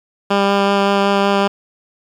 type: tone with vibrato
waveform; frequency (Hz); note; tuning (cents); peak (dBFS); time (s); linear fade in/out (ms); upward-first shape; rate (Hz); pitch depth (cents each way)
10% pulse; 199.1; G3; +27; -4; 0.3-1.48; 10; sine; 5.3; 8
effects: low-pass 4000 Hz 12 dB/octave + 7-bit

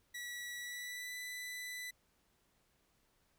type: tone with pitch glide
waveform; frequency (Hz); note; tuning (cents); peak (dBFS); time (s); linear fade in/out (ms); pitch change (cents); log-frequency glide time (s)
sawtooth; 1942 to 1989.7; B6 to B6; -30 to +12; -39; 0.14-1.91; 10; +42; 0.59-1.16
effects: pink hiss -75 dBFS RMS until 3.38 s

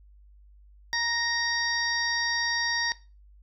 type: harmonic tone with a mistuned harmonic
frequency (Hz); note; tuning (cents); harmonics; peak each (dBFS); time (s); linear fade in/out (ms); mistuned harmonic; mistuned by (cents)
932.3; A#5; 0; 1 / 2 / 4 / 5 / 6; -34 / -28 / -36 / -32 / -33; 0.93-2.92; 0; 1; +17
effects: noise-tail reverb RT60 0.3 s tail -18 dB re dry + added 50 Hz sine -51 dBFS peak until 3.42 s

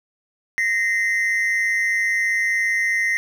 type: tone pair together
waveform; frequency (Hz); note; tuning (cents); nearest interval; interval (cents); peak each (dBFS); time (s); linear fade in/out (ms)
triangle; 1859 / 2062; A#6 / C7; -5 / -26; major second; 179; -19; 0.58-3.17; 0
effects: none

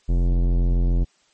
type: tone with tanh clipping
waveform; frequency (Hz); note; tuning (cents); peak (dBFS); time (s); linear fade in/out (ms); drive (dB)
sine; 43.65; F1; 0; -18; 0.08-1.05; 20; 17
effects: white hiss -61 dBFS RMS until 1.33 s + MP3 32 kbps

